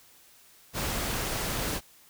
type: noise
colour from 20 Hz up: pink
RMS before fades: -31 dBFS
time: 0.73-1.81 s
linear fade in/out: 50 ms
effects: white hiss -57 dBFS RMS until 2.09 s